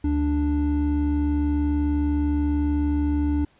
triangle tone pair together, 73.42 / 293.7 Hz, D2 / D4, 0 / 0 cents, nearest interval 2 octaves, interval 2400 cents, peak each -21 / -20 dBFS, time 0.04-3.45 s, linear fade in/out 5 ms, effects pink hiss -60 dBFS RMS until 3.59 s + resampled to 8000 Hz

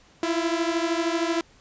sawtooth beating tone pair, 329.6 / 342.6 Hz, E4 / F4, 0 / -33 cents, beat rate 13 Hz, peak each -21 / -23 dBFS, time 0.23-1.41 s, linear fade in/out 2 ms, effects pink hiss -56 dBFS RMS until 1.6 s + resampled to 16000 Hz

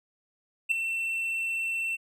triangle tone with ADSR envelope, 2692 Hz, E7, 36 cents sharp, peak -17 dBFS, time 0.69-1.97 s, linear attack 25 ms, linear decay 4 ms, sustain -9 dB, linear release 26 ms, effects none

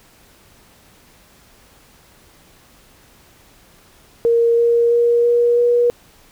sine tone with pitch steps, 466.2 / 469.7 / 473.3 / 476.8 / 480.4 Hz, A#4 / A#4 / A#4 / A#4 / B4, 0 / +13 / +26 / +39 / -48 cents, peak -11 dBFS, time 4.25-5.9 s, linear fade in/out 0 ms, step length 330 ms, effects pink hiss -50 dBFS RMS until 6.31 s

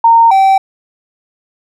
sine / triangle tone pair in turn, 920 / 773.6 Hz, A#5 / G5, -23 / -23 cents, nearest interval minor third, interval 300 cents, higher first, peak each -3 dBFS, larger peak neither, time 0.04-0.31 / 0.31-0.58 s, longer neither, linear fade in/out 5 ms, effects none

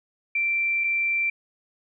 sine tone pair in turn, 2350 / 2350 Hz, D7 / D7, +1 / +1 cents, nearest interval unison, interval 0 cents, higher neither, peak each -21 dBFS, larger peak neither, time 0.35-0.84 / 0.84-1.3 s, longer first, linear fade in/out 5 ms, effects none

